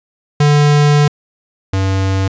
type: tone pair in turn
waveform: square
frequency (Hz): 146.83 / 96.09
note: D3 / G2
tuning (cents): 0 / -34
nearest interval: perfect fifth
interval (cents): 734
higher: first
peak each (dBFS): -8 / -13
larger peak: first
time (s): 0.4-1.08 / 1.73-2.28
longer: first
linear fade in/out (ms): 5
effects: resampled to 16000 Hz